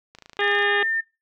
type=click train; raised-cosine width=0.2 ms; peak=-26 dBFS; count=14; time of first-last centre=0.15-0.624 s; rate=27.4 Hz
type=harmonic tone; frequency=407.7 Hz; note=G#4; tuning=32 cents flat; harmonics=1 / 2 / 3 / 4 / 5 / 6 / 7 / 8 / 9; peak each=-25 / -28 / -30 / -31 / -32 / -33 / -33 / -34 / -35 dBFS; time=0.39-0.83 s; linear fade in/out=2 ms
type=tone; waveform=sine; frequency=1803 Hz; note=A6; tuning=42 cents sharp; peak=-21 dBFS; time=0.41-1.01 s; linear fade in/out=10 ms
effects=noise-tail reverb RT60 0.3 s tail -26 dB re dry

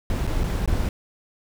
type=noise with dropouts; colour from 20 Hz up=brown; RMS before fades=-23 dBFS; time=0.1-0.89 s; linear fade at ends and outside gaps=1 ms; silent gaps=0.269-0.274 / 0.435-0.44 / 0.66-0.676 s; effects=none

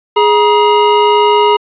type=tone pair together; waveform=square; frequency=417.2 / 953 Hz; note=G#4 / A#5; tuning=+8 / +38 cents; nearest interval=octave + major second; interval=1430 cents; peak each=-10 dBFS; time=0.16-1.57 s; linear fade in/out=10 ms; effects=resampled to 8000 Hz + 7-bit

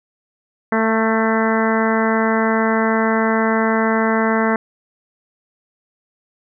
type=harmonic tone with a mistuned harmonic; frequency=222.8 Hz; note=A3; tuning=22 cents sharp; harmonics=1 / 2 / 3 / 4 / 5 / 6 / 7 / 8 / 9; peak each=-18 / -21 / -23 / -24 / -25 / -26 / -26 / -27 / -28 dBFS; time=0.72-4.56 s; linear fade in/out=2 ms; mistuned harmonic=5; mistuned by=-20 cents; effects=none

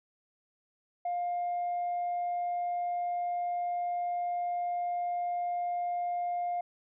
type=tone; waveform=sine; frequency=705 Hz; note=F5; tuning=16 cents sharp; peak=-28 dBFS; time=1.05-6.61 s; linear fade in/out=5 ms; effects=tanh soft clip ceiling -27 dBFS

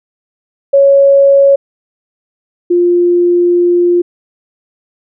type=tone pair in turn; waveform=sine; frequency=555 / 350.6 Hz; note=C#5 / F4; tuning=+2 / +7 cents; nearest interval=minor sixth; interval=795 cents; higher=first; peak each=-3 / -6 dBFS; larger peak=first; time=0.73-1.56 / 2.7-4.02 s; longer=second; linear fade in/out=10 ms; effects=none

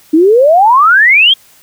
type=exponential sweep; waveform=sine; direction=up; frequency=300 to 3322 Hz; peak=-3 dBFS; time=0.13-1.34 s; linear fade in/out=10 ms; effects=white hiss -44 dBFS RMS until 1.62 s

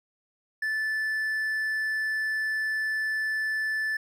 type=tone; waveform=triangle; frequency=1750 Hz; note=A6; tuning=10 cents flat; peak=-24 dBFS; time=0.62-3.97 s; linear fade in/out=5 ms; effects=none

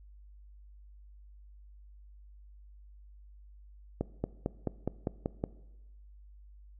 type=accelerating click train; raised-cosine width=2 ms; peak=-17 dBFS; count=8; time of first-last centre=4.01-5.439 s; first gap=230 ms; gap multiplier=0.96; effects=noise-tail reverb RT60 1.0 s tail -19 dB re dry + added 50 Hz sine -51 dBFS peak until 6.79 s

